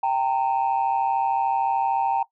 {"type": "tone pair together", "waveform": "sine", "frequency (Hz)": [784, 917.4], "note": ["G5", "A#5"], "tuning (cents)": [0, -28], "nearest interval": "minor third", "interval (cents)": 272, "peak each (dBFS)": -21, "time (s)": [0.03, 2.23], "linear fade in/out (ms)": 5, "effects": ["noise-tail reverb RT60 0.1 s tail -18 dB re dry", "tanh soft clip ceiling -15 dBFS"]}